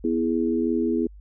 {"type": "chord", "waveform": "sine", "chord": "E major", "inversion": "second", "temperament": "equal", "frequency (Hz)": [246.9, 329.6, 415.3], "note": ["B3", "E4", "G#4"], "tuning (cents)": [0, 0, 0], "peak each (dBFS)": [-24, -24, -27], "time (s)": [0.04, 1.07], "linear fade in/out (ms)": 5, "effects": ["added 50 Hz sine -42 dBFS peak until 1.2 s"]}